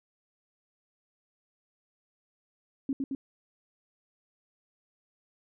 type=tone with echo; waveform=sine; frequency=271.1 Hz; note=C#4; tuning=38 cents flat; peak=-26 dBFS; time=2.89-2.93 s; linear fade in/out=2 ms; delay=110 ms; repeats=2; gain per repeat=-2 dB; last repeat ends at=3.15 s; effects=none